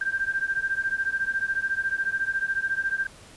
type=beating tone pair; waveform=sine; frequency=1575 / 1589 Hz; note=G6 / G6; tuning=+8 / +23 cents; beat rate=14 Hz; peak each=-27 / -27 dBFS; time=0.01-3.07 s; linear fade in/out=5 ms; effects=pink hiss -49 dBFS RMS until 3.36 s + resampled to 24000 Hz